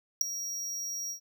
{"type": "tone with ADSR envelope", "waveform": "square", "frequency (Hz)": 5670, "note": "F8", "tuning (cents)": 25, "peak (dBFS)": -16, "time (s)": [0.21, 1.2], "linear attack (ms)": 4, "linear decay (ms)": 4, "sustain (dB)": -18, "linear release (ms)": 96, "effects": []}